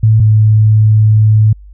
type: tone pair in turn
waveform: sine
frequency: 109.9 / 107.95 Hz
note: A2 / A2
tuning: -2 / -33 cents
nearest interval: unison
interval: 31 cents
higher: first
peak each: -4 dBFS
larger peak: neither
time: 0.03-0.2 / 0.2-1.53 s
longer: second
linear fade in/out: 5 ms
effects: added 50 Hz sine -32 dBFS peak until 1.73 s